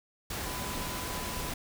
sine tone in noise, 1000 Hz, B5, 21 cents sharp, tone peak -43 dBFS, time 0.45-1.5 s, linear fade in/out 5 ms, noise pink, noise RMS -36 dBFS, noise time 0.3-1.54 s, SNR -10 dB, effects none

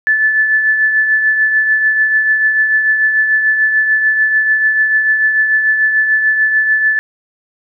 sine tone with tremolo, 1742 Hz, A6, 18 cents flat, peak -7 dBFS, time 0.07-6.99 s, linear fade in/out 0 ms, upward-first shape triangle, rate 6.8 Hz, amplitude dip 50%, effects none

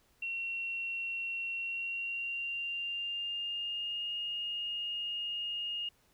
sine tone with pitch glide, 2730 to 2848 Hz, F7 to F7, -40 to +33 cents, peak -34 dBFS, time 0.22-5.89 s, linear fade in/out 5 ms, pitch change +73 cents, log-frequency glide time 1.56-4.11 s, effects pink hiss -69 dBFS RMS until 6.13 s

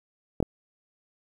clicks, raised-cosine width 2 ms, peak -10 dBFS, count 2, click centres 0.403 / 0.427 s, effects 8-bit

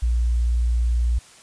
sine tone, 59.2 Hz, A#1, 27 cents sharp, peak -17 dBFS, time 0.02-1.19 s, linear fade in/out 10 ms, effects white hiss -48 dBFS RMS until 1.42 s + resampled to 22050 Hz

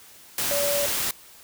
sine tone in noise, 573 Hz, D5, 43 cents flat, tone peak -24 dBFS, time 0.51-0.86 s, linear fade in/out 2 ms, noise white, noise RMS -26 dBFS, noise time 0.38-1.11 s, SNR -1 dB, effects white hiss -49 dBFS RMS until 1.43 s

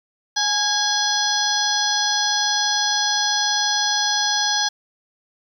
harmonic tone with a mistuned harmonic, 839 Hz, G#5, 17 cents sharp, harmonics 1 / 2 / 4 / 5 / 6 / 7, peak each -25 / -25 / -25 / -25 / -25 / -25 dBFS, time 0.36-4.69 s, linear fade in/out 10 ms, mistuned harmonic 2, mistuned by -43 cents, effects 8-bit

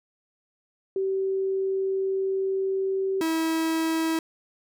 sine / 45% pulse tone pair in turn, 384.8 / 323.6 Hz, G4 / E4, -32 / -32 cents, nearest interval minor third, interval 300 cents, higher first, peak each -23 dBFS, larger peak neither, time 0.96-3.21 / 3.21-4.19 s, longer first, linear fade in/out 2 ms, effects none

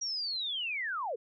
sine linear sweep, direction down, 5740 to 406.4 Hz, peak -32 dBFS, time 0.01-1.16 s, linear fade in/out 10 ms, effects none

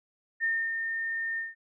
sine tone with ADSR envelope, 1819 Hz, A#6, 43 cents flat, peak -24 dBFS, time 0.4-1.55 s, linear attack 39 ms, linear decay 270 ms, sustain -5 dB, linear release 170 ms, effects none

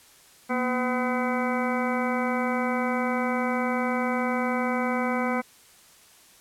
harmonic tone with a mistuned harmonic, 252.6 Hz, B3, 39 cents sharp, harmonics 1 / 2 / 3 / 4 / 5 / 6 / 8 / 9, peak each -27 / -30 / -32 / -33 / -34 / -35 / -36 / -37 dBFS, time 0.49-5.42 s, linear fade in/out 20 ms, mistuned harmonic 1, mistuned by -97 cents, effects white hiss -54 dBFS RMS until 6.4 s + low-pass 12000 Hz 12 dB/octave

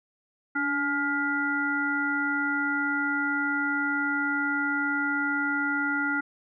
harmonic tone with a mistuned harmonic, 282.2 Hz, C#4, 31 cents sharp, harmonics 1 / 3 / 5 / 7, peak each -30 / -36 / -26 / -34 dBFS, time 0.55-6.21 s, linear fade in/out 10 ms, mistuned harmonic 1, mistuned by +37 cents, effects none

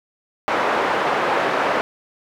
pink band-pass noise, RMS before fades -20 dBFS, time 0.48-1.81 s, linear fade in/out 0 ms, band 530 to 1500 Hz, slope 12 dB/octave, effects none

